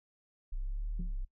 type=linear two-way sweep; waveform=sine; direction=up then down; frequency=31 to 38.78 to 31 Hz; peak=-32 dBFS; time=0.52-1.25 s; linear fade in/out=10 ms; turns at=0.94 s
type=tone with exponential decay; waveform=sine; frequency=174.9 Hz; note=F3; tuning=3 cents sharp; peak=-33 dBFS; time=0.99-1.19 s; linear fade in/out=5 ms; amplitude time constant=42 ms
effects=noise-tail reverb RT60 0.1 s tail -20 dB re dry + tanh soft clip ceiling -29 dBFS